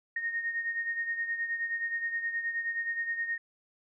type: beating tone pair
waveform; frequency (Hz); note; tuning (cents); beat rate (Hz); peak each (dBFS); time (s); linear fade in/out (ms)
sine; 1851 / 1860.5; A#6 / A#6; -13 / -4; 9.5; -31 / -38; 0.16-3.38; 5
effects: none